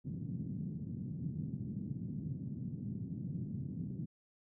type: band-pass noise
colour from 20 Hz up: pink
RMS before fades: -41 dBFS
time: 0.04-4.06 s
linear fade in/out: 20 ms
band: 120 to 220 Hz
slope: 24 dB/octave
effects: none